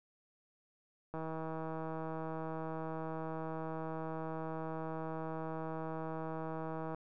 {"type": "click train", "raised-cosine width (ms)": 1, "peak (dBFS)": -28, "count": 930, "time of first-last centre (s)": [1.14, 6.946], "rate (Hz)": 160, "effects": []}